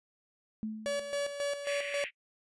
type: tone with exponential decay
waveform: sine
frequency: 217.2 Hz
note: A3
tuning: 22 cents flat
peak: -31 dBFS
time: 0.63-1.32 s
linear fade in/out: 0 ms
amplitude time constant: 150 ms
type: tone with tremolo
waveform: 45% pulse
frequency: 570 Hz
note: C#5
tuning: 48 cents sharp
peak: -30 dBFS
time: 0.86-2.04 s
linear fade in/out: 0 ms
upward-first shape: square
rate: 3.7 Hz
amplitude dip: 60%
type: band-pass noise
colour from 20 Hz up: pink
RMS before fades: -40 dBFS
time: 1.64-2.11 s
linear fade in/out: 50 ms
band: 1900 to 2800 Hz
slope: 48 dB/octave
effects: noise-tail reverb RT60 0.1 s tail -23 dB re dry + resampled to 24000 Hz